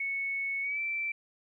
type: tone with pitch glide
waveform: sine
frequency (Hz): 2210 to 2335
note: C#7 to D7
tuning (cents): -6 to -11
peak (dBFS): -30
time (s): 0-1.12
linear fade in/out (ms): 5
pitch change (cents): +95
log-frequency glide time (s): 0.62-0.8
effects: 12-bit